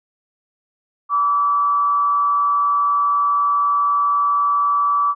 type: tone with frequency modulation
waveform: sine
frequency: 1152 Hz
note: D6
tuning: 34 cents flat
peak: -14 dBFS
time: 1.09-5.15 s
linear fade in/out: 50 ms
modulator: 164 Hz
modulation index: 0.28
effects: none